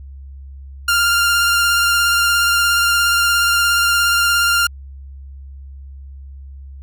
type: tone with vibrato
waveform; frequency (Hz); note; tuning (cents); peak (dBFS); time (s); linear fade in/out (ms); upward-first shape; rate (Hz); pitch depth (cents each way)
sawtooth; 1396.9; F6; 0; -9; 0.88-4.67; 5; triangle; 17; 19
effects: added 68 Hz sine -32 dBFS peak until 6.82 s